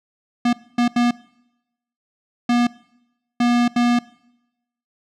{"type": "tone bursts at uneven times", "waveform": "square", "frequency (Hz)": 240.6, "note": "B3", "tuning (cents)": -45, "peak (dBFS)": -15, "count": 6, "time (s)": [[0.45, 0.53], [0.78, 0.88], [0.96, 1.11], [2.49, 2.67], [3.4, 3.68], [3.76, 3.99]], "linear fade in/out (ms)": 5, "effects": ["noise-tail reverb RT60 0.9 s tail -22 dB re dry", "low-pass 5000 Hz 12 dB/octave"]}